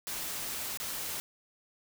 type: noise with dropouts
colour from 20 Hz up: white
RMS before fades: -37 dBFS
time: 0.07-1.2 s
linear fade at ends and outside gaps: 0 ms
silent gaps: 0.773-0.8 s
effects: none